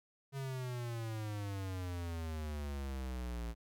square exponential sweep, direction down, 138.59 to 56.3 Hz, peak -39 dBFS, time 0.32-3.55 s, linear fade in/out 50 ms, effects none

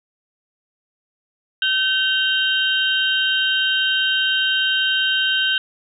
sine tone cluster, 1538 / 2795 / 3125 / 3766 Hz, G6 / F7 / G7 / A#7, -33 / +1 / -6 / +17 cents, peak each -20 / -24 / -20 / -27 dBFS, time 1.62-5.58 s, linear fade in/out 2 ms, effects none

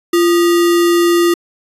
sine tone with sample-and-hold, 344.3 Hz, F4, 25 cents flat, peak -8 dBFS, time 0.13-1.34 s, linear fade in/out 5 ms, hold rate 1575 Hz, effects resampled to 32000 Hz

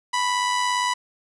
sawtooth tone with amplitude modulation, 987.8 Hz, B5, in tune, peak -15 dBFS, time 0.13-0.94 s, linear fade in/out 10 ms, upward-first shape sine, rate 97.5 Hz, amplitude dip 40%, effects resampled to 22050 Hz + 9-bit

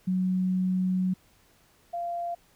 sine tone pair in turn, 185 / 691 Hz, F#3 / F5, 0 / -19 cents, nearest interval octave + major seventh, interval 2281 cents, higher second, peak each -23 / -29 dBFS, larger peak first, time 0.07-1.14 / 1.93-2.35 s, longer first, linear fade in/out 10 ms, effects pink hiss -62 dBFS RMS until 2.55 s

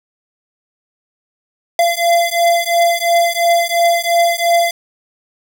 square beating tone pair, 683 / 685.9 Hz, F5 / F5, -39 / -31 cents, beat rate 2.9 Hz, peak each -15 dBFS, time 1.79-4.71 s, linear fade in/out 2 ms, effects none

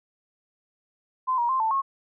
sine tone with pitch steps, 1030 / 949 / 1050 / 886 / 1088 Hz, C6 / A#5 / C6 / A5 / C#6, -28 / +31 / +6 / +12 / -33 cents, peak -21 dBFS, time 1.27-1.82 s, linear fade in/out 20 ms, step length 110 ms, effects none

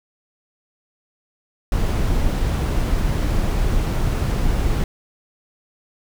brown noise, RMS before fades -19 dBFS, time 1.72-4.84 s, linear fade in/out 2 ms, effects none

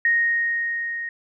sine tone with level ramp, 1864.7 Hz, A#6, in tune, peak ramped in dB -15 to -27 dBFS, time 0.05-1.09 s, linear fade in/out 2 ms, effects none

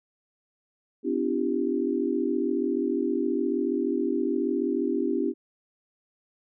sine tone cluster, 253.7 / 292.7 / 339.2 / 393.8 Hz, B3 / D4 / E4 / G4, +47 / -6 / +50 / +8 cents, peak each -29 dBFS, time 1.03-5.34 s, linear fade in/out 50 ms, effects none

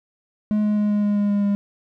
triangle tone with pitch steps, 211.3 / 210 / 208.6 / 207.3 / 206 / 204.7 / 203.4 / 202.1 Hz, G#3 / G#3 / G#3 / G#3 / G#3 / G#3 / G#3 / G#3, +30 / +19 / +8 / -3 / -14 / -25 / -36 / -47 cents, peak -15 dBFS, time 0.51-1.55 s, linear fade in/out 0 ms, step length 130 ms, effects none

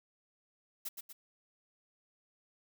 blue noise with echo, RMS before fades -39 dBFS, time 0.85-0.89 s, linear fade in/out 10 ms, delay 120 ms, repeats 2, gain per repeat -5 dB, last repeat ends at 1.13 s, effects none

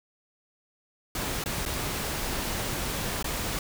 pink noise with dropouts, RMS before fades -31 dBFS, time 1.15-3.59 s, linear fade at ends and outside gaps 2 ms, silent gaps 1.439-1.459 / 1.653-1.66 / 3.227-3.243 s, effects none

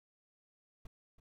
brown noise with echo, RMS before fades -45 dBFS, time 0.85-0.87 s, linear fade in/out 5 ms, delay 330 ms, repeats 1, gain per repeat -14 dB, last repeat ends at 1.2 s, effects none

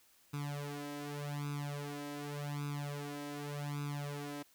sawtooth tone with flanger, 144.8 Hz, D3, 24 cents flat, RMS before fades -41 dBFS, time 0.33-4.43 s, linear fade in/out 10 ms, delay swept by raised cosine 0.8 to 3.1 ms, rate 0.86 Hz, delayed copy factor +1, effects white hiss -67 dBFS RMS until 4.54 s

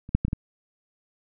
clicks, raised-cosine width 5 ms, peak -27 / -6 / -11 / -18 / -13 dBFS, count 5, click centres 0.091 / 0.15 / 0.25 / 0.282 / 0.331 s, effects none

